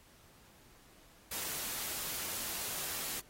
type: noise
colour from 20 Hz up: white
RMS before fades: -39 dBFS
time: 1.31-3.2 s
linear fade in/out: 5 ms
effects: pink hiss -62 dBFS RMS until 3.29 s + AAC 48 kbps